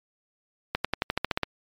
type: accelerating click train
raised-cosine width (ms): 0.3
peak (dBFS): -8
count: 10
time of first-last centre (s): 0.75-1.433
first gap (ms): 96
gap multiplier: 0.94
effects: MP3 96 kbps